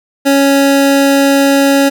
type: tone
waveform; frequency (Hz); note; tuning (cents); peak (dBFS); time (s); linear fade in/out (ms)
25% pulse; 277.2; C#4; 0; -3; 0.25-1.9; 20
effects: none